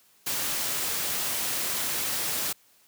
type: noise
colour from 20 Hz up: white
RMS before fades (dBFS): -29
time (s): 0.26-2.53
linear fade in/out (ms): 10
effects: white hiss -61 dBFS RMS until 2.87 s + high-pass 80 Hz 12 dB/octave